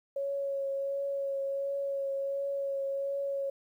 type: tone with vibrato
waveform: sine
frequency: 553 Hz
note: C#5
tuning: 4 cents flat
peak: -30 dBFS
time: 0.16-3.5 s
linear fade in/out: 5 ms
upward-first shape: triangle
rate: 1.4 Hz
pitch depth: 18 cents each way
effects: 11-bit